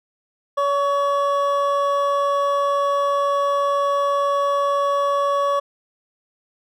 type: tone pair together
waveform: triangle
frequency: 566 / 1125.5 Hz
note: C#5 / C#6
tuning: +36 / +26 cents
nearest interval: octave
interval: 1190 cents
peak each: -18 / -18 dBFS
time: 0.57-5.6 s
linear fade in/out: 10 ms
effects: none